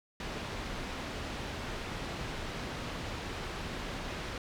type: low-pass noise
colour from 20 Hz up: pink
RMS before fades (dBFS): -39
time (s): 0.2-4.38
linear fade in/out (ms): 2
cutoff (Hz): 4200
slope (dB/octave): 12
effects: none